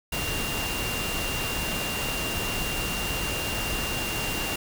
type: tone in noise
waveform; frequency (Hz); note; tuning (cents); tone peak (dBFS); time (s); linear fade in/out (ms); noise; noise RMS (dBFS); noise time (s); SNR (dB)
sine; 2782; F7; -7; -32; 0.12-4.56; 5; pink; -30; 0.12-4.56; -5
effects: none